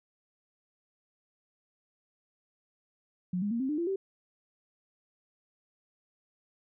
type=tone with pitch steps; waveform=sine; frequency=180.6 / 205.1 / 232.9 / 264.4 / 300.2 / 340.9 / 387.1 Hz; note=F#3 / G#3 / A#3 / C4 / D4 / F4 / G4; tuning=-42 / -21 / -1 / +18 / +38 / -42 / -22 cents; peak=-28 dBFS; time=3.33-3.96 s; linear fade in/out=5 ms; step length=90 ms; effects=none